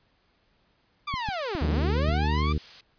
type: linear two-way sweep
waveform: sawtooth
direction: down then up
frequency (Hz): 1202 to 132.3 to 1202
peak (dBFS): -25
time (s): 1.07-2.53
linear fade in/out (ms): 10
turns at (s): 1.68
type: clicks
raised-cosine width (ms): 5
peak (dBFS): -21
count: 5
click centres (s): 1.14 / 1.288 / 1.551 / 2.089 / 2.126
type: noise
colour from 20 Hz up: blue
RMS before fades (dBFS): -40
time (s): 1.19-2.81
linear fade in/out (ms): 5
type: harmonic tone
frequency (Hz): 75.5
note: D2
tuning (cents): +48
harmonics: 1 / 2 / 3 / 4 / 5 / 6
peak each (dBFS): -24 / -30 / -34 / -36 / -38 / -40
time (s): 1.61-2.58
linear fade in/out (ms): 5
effects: pink hiss -67 dBFS RMS until 2.98 s + resampled to 11025 Hz